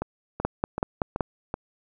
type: two click trains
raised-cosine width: 1 ms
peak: -9 / -14 dBFS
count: 5 / 5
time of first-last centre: 0.45-1.208 / 0.02-1.541 s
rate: 5.28 / 2.63 Hz
effects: none